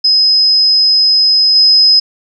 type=tone with level steps; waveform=sine; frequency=5070 Hz; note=D#8; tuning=32 cents sharp; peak=-6 / -4 dBFS; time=0.04-2 s; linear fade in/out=10 ms; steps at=1.55 s; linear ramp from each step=10 ms; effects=none